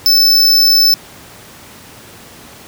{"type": "tone", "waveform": "square", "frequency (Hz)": 5274, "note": "E8", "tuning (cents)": 0, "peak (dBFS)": -7, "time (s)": [0.06, 0.94], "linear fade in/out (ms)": 0, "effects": ["pink hiss -37 dBFS RMS until 2.67 s", "high-pass 80 Hz 12 dB/octave"]}